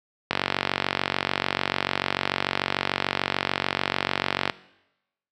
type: click train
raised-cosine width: 0.3 ms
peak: -5 dBFS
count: 197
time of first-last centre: 0.31-4.498 s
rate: 46.8 Hz
effects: noise-tail reverb RT60 0.9 s tail -19 dB re dry + high-pass 100 Hz 12 dB/octave